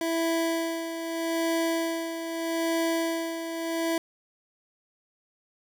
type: tone with tremolo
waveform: 25% pulse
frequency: 330.3 Hz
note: E4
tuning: 4 cents sharp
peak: -20 dBFS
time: 0.01-3.98 s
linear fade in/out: 2 ms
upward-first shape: sine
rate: 0.8 Hz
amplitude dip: 60%
effects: none